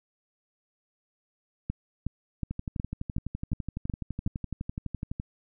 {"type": "two click trains", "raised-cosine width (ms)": 5, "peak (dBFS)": [-20, -17], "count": [33, 8], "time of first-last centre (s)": [[2.51, 5.199], [1.7, 4.264]], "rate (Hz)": [11.9, 2.73], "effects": []}